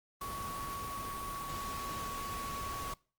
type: tone in noise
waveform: sine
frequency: 1120 Hz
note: C#6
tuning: 18 cents sharp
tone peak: -39 dBFS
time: 0.21-2.94 s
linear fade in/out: 5 ms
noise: pink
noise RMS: -43 dBFS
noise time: 0.21-2.94 s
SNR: +1 dB
effects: noise-tail reverb RT60 0.4 s tail -24 dB re dry + Opus 24 kbps